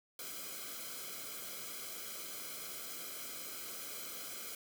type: noise with comb filter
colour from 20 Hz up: white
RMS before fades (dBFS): -45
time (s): 0.19-4.55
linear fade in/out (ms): 2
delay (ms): 1.1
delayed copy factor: -0.85
effects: none